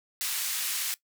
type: band-pass noise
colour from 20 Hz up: white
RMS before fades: -31 dBFS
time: 0.21-0.94 s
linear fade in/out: 0 ms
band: 1600 to 16000 Hz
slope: 12 dB/octave
effects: noise-tail reverb RT60 0.1 s tail -18 dB re dry